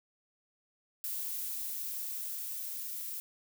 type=noise with level ramp; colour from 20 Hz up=violet; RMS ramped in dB=-37 to -40 dBFS; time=1.04-3.2 s; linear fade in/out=0 ms; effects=none